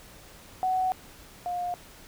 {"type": "tone pair in turn", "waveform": "sine", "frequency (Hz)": [746, 710.7], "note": ["F#5", "F5"], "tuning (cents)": [14, 30], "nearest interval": "minor second", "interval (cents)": 84, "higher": "first", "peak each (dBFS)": [-23, -28], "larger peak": "first", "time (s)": [[0.63, 0.92], [1.46, 1.74]], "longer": "first", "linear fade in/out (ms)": 0, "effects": ["pink hiss -50 dBFS RMS until 2.07 s"]}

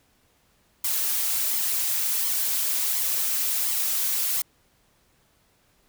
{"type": "noise with flanger", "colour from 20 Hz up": "blue", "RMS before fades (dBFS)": -25, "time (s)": [0.84, 4.42], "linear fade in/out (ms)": 5, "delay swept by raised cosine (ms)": [0.92, 6.42], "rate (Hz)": 1.4, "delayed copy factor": 0.55, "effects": ["pink hiss -64 dBFS RMS until 5.88 s"]}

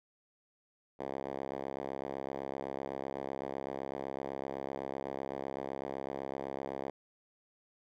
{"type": "tone with band-pass filter", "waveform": "5% pulse", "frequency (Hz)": 67.9, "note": "C#2", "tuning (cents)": -35, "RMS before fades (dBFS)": -40, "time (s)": [0.99, 6.91], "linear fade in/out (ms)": 10, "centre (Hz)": 540, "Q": 0.86, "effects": []}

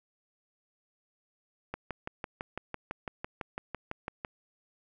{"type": "click train", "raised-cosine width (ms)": 0.5, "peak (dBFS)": -20, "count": 16, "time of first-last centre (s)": [1.74, 4.248], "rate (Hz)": 5.98, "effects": []}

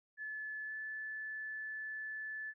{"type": "tone with pitch glide", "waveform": "sine", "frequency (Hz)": [1727, 1739], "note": ["A6", "A6"], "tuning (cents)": [-33, -21], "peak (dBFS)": -40, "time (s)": [0.17, 2.54], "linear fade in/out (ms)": 50, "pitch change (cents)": 12, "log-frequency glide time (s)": [0.66, 0.72], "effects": []}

